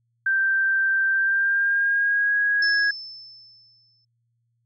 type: tone with pitch glide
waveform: sine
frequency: 1568 to 1653.6 Hz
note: G6 to G#6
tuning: 0 to -8 cents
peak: -18 dBFS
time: 0.26-2.91 s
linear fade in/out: 5 ms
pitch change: +92 cents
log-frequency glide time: 1.12-2.37 s
type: tone with exponential decay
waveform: sine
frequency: 5274 Hz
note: E8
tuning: in tune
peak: -23 dBFS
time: 2.62-4.05 s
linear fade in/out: 5 ms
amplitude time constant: 310 ms
effects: added 117 Hz sine -68 dBFS peak until 4.65 s